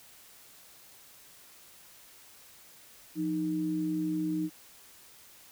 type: tone pair together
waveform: sine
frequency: 174.61 / 311.1 Hz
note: F3 / D#4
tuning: 0 / 0 cents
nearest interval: minor seventh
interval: 1000 cents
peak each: -35 / -29 dBFS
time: 3.15-4.5 s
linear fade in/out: 50 ms
effects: white hiss -55 dBFS RMS until 5.51 s

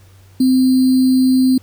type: tone with sample-and-hold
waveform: sine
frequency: 258.8 Hz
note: C4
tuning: 19 cents flat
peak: -9 dBFS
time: 0.4-1.58 s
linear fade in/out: 5 ms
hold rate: 4410 Hz
effects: added 95 Hz sine -43 dBFS peak until 1.62 s + pink hiss -52 dBFS RMS until 1.62 s

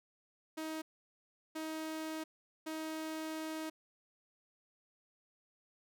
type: tone bursts at uneven times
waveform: sawtooth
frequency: 315.8 Hz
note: D#4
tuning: 26 cents sharp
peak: -35 dBFS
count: 3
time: 0.57-0.82 / 1.55-2.24 / 2.66-3.7 s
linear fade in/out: 10 ms
effects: none

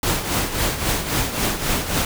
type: noise with tremolo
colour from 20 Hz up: pink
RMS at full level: -19 dBFS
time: 0.03-2.05 s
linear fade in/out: 2 ms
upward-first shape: triangle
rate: 3.7 Hz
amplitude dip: 70%
effects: none

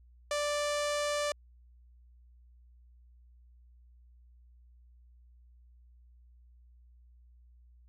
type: tone with low-pass filter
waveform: sawtooth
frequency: 587.3 Hz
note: D5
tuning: in tune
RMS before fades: -32 dBFS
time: 0.31-1.32 s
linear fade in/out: 2 ms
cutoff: 8000 Hz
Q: 1.3
effects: added 60 Hz sine -56 dBFS peak until 7.88 s

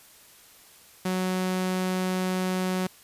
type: tone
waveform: sawtooth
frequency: 185 Hz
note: F#3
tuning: in tune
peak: -21 dBFS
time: 1.05-2.87 s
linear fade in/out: 5 ms
effects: white hiss -53 dBFS RMS until 3.03 s + resampled to 32000 Hz

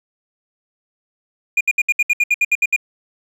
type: tone bursts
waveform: triangle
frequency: 2425 Hz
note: D#7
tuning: 45 cents flat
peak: -10 dBFS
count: 12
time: 1.57-2.763 s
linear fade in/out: 5 ms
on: 38 ms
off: 67 ms
effects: none

